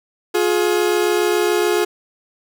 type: tone pair together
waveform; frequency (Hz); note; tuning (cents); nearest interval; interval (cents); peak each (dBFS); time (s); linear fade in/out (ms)
40% pulse; 354.6 / 421.7; F4 / G#4; +26 / +26; minor third; 300; -17; 0.34-1.85; 10
effects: none